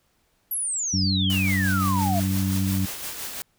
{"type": "exponential sweep", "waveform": "sine", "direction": "down", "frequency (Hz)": [11880, 654], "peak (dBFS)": -24, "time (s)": [0.51, 2.2], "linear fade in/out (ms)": 5}
{"type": "harmonic tone", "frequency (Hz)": 95.5, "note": "G2", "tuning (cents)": -45, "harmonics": [1, 2, 3], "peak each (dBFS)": [-24, -24, -31], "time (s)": [0.93, 2.86], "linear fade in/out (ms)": 10}
{"type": "noise with tremolo", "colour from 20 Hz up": "white", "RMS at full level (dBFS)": -32, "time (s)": [1.3, 3.42], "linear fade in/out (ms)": 0, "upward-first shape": "sine", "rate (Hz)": 5.8, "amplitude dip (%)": 40}
{"effects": ["pink hiss -67 dBFS RMS until 3.58 s"]}